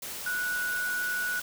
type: tone in noise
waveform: sine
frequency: 1471 Hz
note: F#6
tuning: 11 cents flat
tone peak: -28 dBFS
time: 0.26-1.4 s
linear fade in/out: 5 ms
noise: white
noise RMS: -38 dBFS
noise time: 0.02-1.42 s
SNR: +7 dB
effects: none